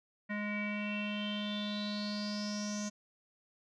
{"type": "tone with low-pass filter sweep", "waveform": "square", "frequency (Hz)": 207.9, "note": "G#3", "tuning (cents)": 2, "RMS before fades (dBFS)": -37, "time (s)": [0.29, 2.9], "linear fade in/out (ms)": 20, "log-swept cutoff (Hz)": [2000, 6400], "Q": 9.5, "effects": []}